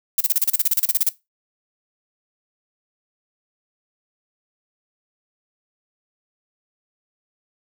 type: noise bursts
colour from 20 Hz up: violet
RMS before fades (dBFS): -17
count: 16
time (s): 0.18-1.09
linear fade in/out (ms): 2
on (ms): 25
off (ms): 34
effects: noise-tail reverb RT60 0.2 s tail -18 dB re dry